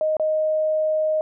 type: tone with dropouts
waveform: sine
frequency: 622.3 Hz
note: D#5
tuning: in tune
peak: -18 dBFS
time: 0.01-1.21 s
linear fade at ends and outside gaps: 1 ms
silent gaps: 0.168-0.197 s
effects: none